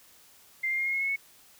sine tone with pitch steps, 2093 / 2111 / 2130 / 2148 / 2167 / 2186 / 2205 Hz, C7 / C7 / C7 / C7 / C#7 / C#7 / C#7, 0 / +15 / +30 / +45 / -40 / -25 / -10 cents, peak -26 dBFS, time 0.63-1.162 s, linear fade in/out 10 ms, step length 76 ms, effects white hiss -57 dBFS RMS until 1.59 s

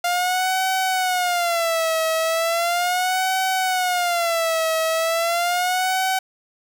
sawtooth tone with vibrato, 698 Hz, F5, 1 cent flat, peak -15 dBFS, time 0.04-6.19 s, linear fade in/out 5 ms, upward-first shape sine, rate 0.37 Hz, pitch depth 140 cents each way, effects none

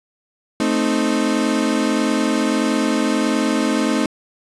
35% pulse chord, A diminished, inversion none, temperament equal, 220 / 261.6 / 311.1 Hz, A3 / C4 / Eb4, 0 / 0 / 0 cents, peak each -19 dBFS, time 0.6-4.06 s, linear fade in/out 2 ms, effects resampled to 22050 Hz + 7-bit

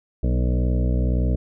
harmonic tone with a mistuned harmonic, 61.74 Hz, B1, in tune, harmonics 1 / 2 / 3 / 4 / 5 / 7 / 8 / 9 / 10, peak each -19 / -25 / -29 / -31 / -33 / -36 / -37 / -38 / -39 dBFS, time 0.23-1.36 s, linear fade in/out 5 ms, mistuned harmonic 4, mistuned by -31 cents, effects none

